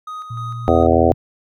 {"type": "tone with tremolo", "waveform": "triangle", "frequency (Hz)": 1249, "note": "D#6", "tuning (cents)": 6, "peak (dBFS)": -25, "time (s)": [0.07, 0.87], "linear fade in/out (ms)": 5, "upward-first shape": "square", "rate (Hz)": 3.3, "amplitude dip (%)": 45}
{"type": "tone with pitch glide", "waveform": "sine", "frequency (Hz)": [116.54, 120.65], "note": ["A#2", "B2"], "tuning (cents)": [0, -40], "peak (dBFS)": -25, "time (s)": [0.3, 1.14], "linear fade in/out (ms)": 10, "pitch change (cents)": 60, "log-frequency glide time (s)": [0.44, 1]}
{"type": "harmonic tone", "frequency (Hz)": 82.9, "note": "E2", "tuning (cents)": 10, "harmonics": [1, 3, 4, 5, 6, 7, 8, 9], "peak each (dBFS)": [-19, -19, -19, -19, -19, -19, -19, -19], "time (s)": [0.68, 1.12], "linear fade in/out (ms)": 0}
{"effects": []}